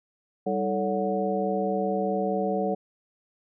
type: tone cluster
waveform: sine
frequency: 195.8 / 318.4 / 439.3 / 564 / 733 Hz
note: G3 / D#4 / A4 / C#5 / F#5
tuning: -2 / +40 / -3 / +30 / -16 cents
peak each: -29 / -35 / -29 / -30 / -30 dBFS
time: 0.46-2.75 s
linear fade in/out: 10 ms
effects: none